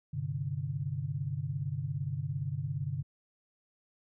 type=chord; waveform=sine; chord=G suspended fourth; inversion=none; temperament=equal with one note detuned; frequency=98 / 129.38 / 146.83 Hz; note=G2 / C3 / D3; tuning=0 / -19 / 0 cents; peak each=-39 / -36 / -35 dBFS; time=0.13-3.03 s; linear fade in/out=10 ms; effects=none